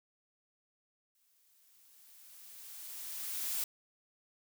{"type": "noise with exponential growth", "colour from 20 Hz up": "blue", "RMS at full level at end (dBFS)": -34, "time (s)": [1.15, 3.64], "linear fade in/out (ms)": 2, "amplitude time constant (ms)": 540, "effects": []}